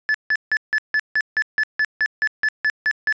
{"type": "tone bursts", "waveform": "triangle", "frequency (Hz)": 1731, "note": "A6", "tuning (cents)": -29, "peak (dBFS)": -14, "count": 15, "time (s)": [0.09, 3.125], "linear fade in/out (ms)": 0, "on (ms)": 53, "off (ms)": 160, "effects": ["resampled to 16000 Hz"]}